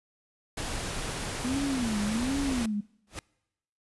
pink noise, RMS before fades -34 dBFS, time 0.57-2.66 s, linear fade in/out 5 ms
sine tone with vibrato, 240.5 Hz, B3, 46 cents flat, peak -27 dBFS, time 1.44-2.81 s, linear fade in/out 10 ms, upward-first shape sine, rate 1.3 Hz, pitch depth 270 cents each way
pink noise with exponential growth, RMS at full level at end -33 dBFS, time 3.07-3.19 s, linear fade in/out 1 ms, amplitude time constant 26 ms
effects noise-tail reverb RT60 0.9 s tail -25 dB re dry + resampled to 24000 Hz

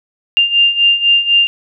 sine beating tone pair, 2794 / 2798 Hz, F7 / F7, 0 / +3 cents, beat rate 4 Hz, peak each -14 / -10 dBFS, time 0.37-1.47 s, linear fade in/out 0 ms, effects none

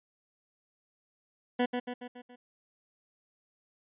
20% pulse tone with echo, 246.3 Hz, B3, 5 cents flat, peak -20 dBFS, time 1.59-1.66 s, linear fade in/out 10 ms, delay 140 ms, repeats 5, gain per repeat -5 dB, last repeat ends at 2.36 s, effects resampled to 8000 Hz

